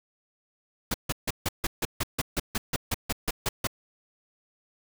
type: noise bursts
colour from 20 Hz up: pink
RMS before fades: -27 dBFS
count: 16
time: 0.91-3.672 s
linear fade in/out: 5 ms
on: 32 ms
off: 150 ms
effects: none